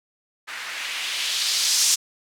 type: noise with low-pass filter sweep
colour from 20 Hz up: violet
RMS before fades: -24 dBFS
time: 0.47-1.96 s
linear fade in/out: 20 ms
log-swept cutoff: 1600 to 6400 Hz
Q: 1.6
effects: none